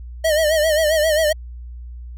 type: tone with vibrato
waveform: square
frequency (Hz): 622.3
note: D#5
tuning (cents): 0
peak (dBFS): -15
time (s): 0.24-1.33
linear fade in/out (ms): 10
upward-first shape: sine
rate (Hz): 7.5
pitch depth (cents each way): 82
effects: added 60 Hz sine -31 dBFS peak until 2.17 s